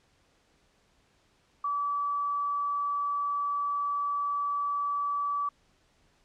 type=tone; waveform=sine; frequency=1151 Hz; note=D6; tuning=35 cents flat; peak=-27 dBFS; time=1.64-5.49 s; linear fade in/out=5 ms; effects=pink hiss -67 dBFS RMS until 6.24 s + low-pass 7000 Hz 12 dB/octave